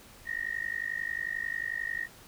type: tone with amplitude modulation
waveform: sine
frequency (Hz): 1864.7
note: A#6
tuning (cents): 0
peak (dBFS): -27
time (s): 0.25-2.08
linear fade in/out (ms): 50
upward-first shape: sine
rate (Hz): 51.2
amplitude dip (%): 100
effects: pink hiss -53 dBFS RMS until 2.27 s